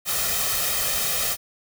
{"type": "noise with comb filter", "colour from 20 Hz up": "white", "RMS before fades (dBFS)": -24, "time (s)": [0.05, 1.37], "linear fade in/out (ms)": 50, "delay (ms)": 1.6, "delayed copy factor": 0.7, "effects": []}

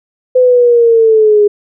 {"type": "linear sweep", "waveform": "sine", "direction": "down", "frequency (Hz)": [510, 409.9], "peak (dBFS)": -4, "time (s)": [0.35, 1.48], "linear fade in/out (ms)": 10, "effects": []}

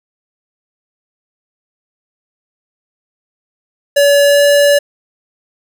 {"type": "tone with pitch glide", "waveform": "square", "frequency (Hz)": [570, 574.3], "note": ["C#5", "D5"], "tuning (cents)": [48, -39], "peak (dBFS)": -7, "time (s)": [3.96, 4.79], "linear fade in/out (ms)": 10, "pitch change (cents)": 13, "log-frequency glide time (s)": [4.24, 4.45], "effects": []}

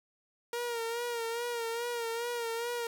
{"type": "tone with vibrato", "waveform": "sawtooth", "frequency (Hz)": 468.9, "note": "A#4", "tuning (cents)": 10, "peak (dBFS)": -29, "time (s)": [0.53, 2.87], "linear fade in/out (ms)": 2, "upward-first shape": "sine", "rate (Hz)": 2.4, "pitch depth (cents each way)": 49, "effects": []}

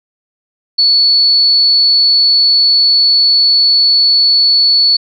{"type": "tone", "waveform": "sine", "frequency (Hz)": 4430, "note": "C#8", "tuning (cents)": -2, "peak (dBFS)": -6, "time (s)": [0.78, 4.97], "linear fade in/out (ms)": 10, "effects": []}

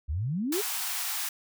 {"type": "exponential sweep", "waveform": "sine", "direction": "up", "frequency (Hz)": [66.5, 442.2], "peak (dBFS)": -27, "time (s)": [0.08, 0.62], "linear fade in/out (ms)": 20}
{"type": "high-pass noise", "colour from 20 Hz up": "white", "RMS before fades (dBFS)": -32, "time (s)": [0.52, 1.29], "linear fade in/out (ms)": 5, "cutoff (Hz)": 690, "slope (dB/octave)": 96}
{"effects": []}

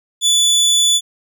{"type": "tone", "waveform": "25% pulse", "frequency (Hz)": 3466, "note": "A7", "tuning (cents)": -27, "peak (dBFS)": -7, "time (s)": [0.21, 1.01], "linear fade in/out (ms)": 50, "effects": []}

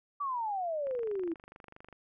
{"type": "exponential sweep", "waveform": "sine", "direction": "down", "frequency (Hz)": [1174.7, 320.6], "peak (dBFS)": -31, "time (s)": [0.2, 1.34], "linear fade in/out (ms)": 10}
{"type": "click train", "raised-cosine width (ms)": 0.5, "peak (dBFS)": -35, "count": 27, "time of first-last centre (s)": [0.87, 1.927], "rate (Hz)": 24.6}
{"effects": []}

